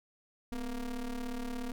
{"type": "ring-modulated tone", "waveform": "square", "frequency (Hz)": 116.54, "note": "A#2", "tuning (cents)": 0, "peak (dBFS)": -33, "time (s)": [0.52, 1.72], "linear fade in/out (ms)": 0, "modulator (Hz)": 135, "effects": []}